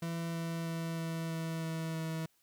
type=tone with pitch steps; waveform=40% pulse; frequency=166.9 / 165.94 / 164.98 / 164.03 / 163.09 / 162.15 / 161.21 Hz; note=E3 / E3 / E3 / E3 / E3 / E3 / E3; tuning=+22 / +12 / +2 / -8 / -18 / -28 / -38 cents; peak=-34 dBFS; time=0.02-2.26 s; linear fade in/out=5 ms; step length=320 ms; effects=white hiss -72 dBFS RMS until 2.42 s